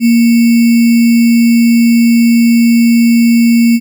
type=tone with sample-and-hold; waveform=sine; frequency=233.1 Hz; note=A#3; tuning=in tune; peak=-4 dBFS; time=0-3.8 s; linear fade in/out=50 ms; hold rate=2450 Hz; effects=none